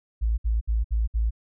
sine tone bursts, 55.6 Hz, A1, 19 cents sharp, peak -20 dBFS, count 5, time 0.21-1.308 s, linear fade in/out 20 ms, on 170 ms, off 62 ms, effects none

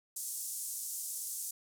pink band-pass noise, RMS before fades -40 dBFS, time 0.16-1.51 s, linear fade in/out 5 ms, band 7100 to 13000 Hz, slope 24 dB/octave, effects none

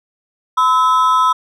triangle ring-modulated tone, 1156 Hz, D6, 28 cents flat, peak -5 dBFS, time 0.57-1.33 s, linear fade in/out 10 ms, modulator 143 Hz, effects none

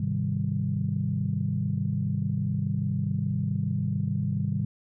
sine chord, Ab major seventh, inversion none, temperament equal, 103.83 / 130.81 / 155.56 / 196 Hz, Ab2 / C3 / Eb3 / G3, 0 / 0 / 0 / 0 cents, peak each -30 dBFS, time 0-4.65 s, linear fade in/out 5 ms, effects tanh soft clip ceiling -14 dBFS

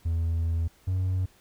triangle tone pair in turn, 82.8 / 92.94 Hz, E2 / F#2, +8 / +8 cents, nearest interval major second, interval 200 cents, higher second, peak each -21 dBFS, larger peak neither, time 0.05-0.68 / 0.87-1.26 s, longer first, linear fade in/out 10 ms, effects tanh soft clip ceiling -18 dBFS + pink hiss -60 dBFS RMS until 1.4 s

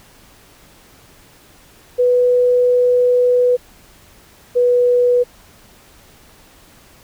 sine tone pair in turn, 493.9 / 490.2 Hz, B4 / B4, 0 / -13 cents, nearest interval unison, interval 13 cents, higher first, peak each -10 dBFS, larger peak neither, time 1.98-3.57 / 4.55-5.24 s, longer first, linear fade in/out 20 ms, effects pink hiss -47 dBFS RMS until 7.03 s

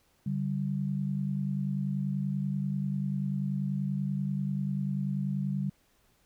sine tone pair together, 142.9 / 193.2 Hz, D3 / G3, -47 / -25 cents, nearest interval perfect fourth, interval 522 cents, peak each -31 / -31 dBFS, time 0.26-5.7 s, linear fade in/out 5 ms, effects pink hiss -68 dBFS RMS until 6.25 s

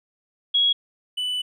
sine / triangle tone pair in turn, 3322 / 2984 Hz, G#7 / F#7, 0 / +14 cents, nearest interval major second, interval 186 cents, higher first, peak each -16 / -22 dBFS, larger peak first, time 0.54-0.73 / 1.17-1.42 s, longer second, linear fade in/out 10 ms, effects none

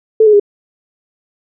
sine tone with pitch steps, 440 / 424 / 408.6 Hz, A4 / G#4 / G#4, 0 / +36 / -28 cents, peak -4 dBFS, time 0.2-0.398 s, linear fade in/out 5 ms, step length 66 ms, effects none

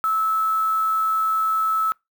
sine tone with quantisation, 1305 Hz, E6, 18 cents flat, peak -18 dBFS, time 0.04-1.92 s, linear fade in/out 0 ms, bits 6, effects noise-tail reverb RT60 0.2 s tail -26 dB re dry

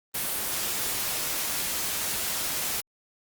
white noise, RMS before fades -29 dBFS, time 0.14-2.81 s, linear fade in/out 10 ms, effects Opus 32 kbps

